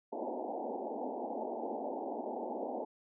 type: band-pass noise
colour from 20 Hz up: white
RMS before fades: -39 dBFS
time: 0.12-2.85 s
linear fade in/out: 10 ms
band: 220 to 880 Hz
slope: 96 dB/octave
effects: none